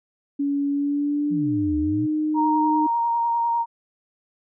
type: tone with pitch glide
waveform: sine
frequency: 282.9 to 306.7 Hz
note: C#4 to D#4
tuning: +35 to -25 cents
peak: -20 dBFS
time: 0.39-2.87 s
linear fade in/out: 10 ms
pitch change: +140 cents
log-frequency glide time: 0.7-1.97 s
type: exponential two-way sweep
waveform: sine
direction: down then up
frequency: 186.7 to 73.42 to 131.8 Hz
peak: -27 dBFS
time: 1.3-2.07 s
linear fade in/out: 20 ms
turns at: 1.78 s
type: tone with vibrato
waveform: sine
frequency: 934 Hz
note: A#5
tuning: 3 cents sharp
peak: -19 dBFS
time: 2.34-3.66 s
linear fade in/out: 50 ms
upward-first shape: triangle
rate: 10 Hz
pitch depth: 17 cents each way
effects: none